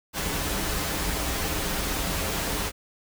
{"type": "noise with comb filter", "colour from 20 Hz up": "pink", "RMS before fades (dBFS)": -28, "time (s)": [0.13, 2.72], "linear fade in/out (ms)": 50, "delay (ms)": 8.3, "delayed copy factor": -0.55, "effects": []}